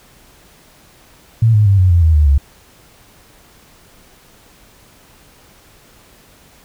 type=tone with pitch steps; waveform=sine; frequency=113.4 / 105.81 / 98.72 / 92.11 / 85.94 / 80.19 / 74.82 / 69.81 Hz; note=A#2 / G#2 / G2 / F#2 / F2 / E2 / D2 / C#2; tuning=-47 / +33 / +13 / -7 / -27 / -47 / +33 / +13 cents; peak=-7 dBFS; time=1.42-2.38 s; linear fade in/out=5 ms; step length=120 ms; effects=pink hiss -47 dBFS RMS until 6.64 s